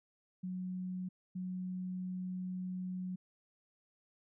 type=tone bursts at uneven times; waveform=sine; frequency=183.6 Hz; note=F#3; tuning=13 cents flat; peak=-37 dBFS; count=2; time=0.43-1.09 / 1.35-3.16 s; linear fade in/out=10 ms; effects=none